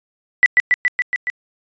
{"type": "tone with echo", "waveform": "sine", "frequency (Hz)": 1975.5, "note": "B6", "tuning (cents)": 0, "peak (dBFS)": -6, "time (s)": [0.43, 0.46], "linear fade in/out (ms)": 0, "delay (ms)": 140, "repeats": 6, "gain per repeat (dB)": -2, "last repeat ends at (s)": 1.3, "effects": ["resampled to 16000 Hz"]}